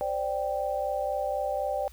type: chord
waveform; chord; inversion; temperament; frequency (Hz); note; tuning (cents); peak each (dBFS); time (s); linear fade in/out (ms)
sine; C suspended second; none; equal; 523.3 / 587.3 / 784; C5 / D5 / G5; 0 / 0 / 0; -33 / -30 / -31; 0.01-1.88; 0
effects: added 60 Hz sine -48 dBFS peak until 1.92 s + white hiss -57 dBFS RMS until 1.92 s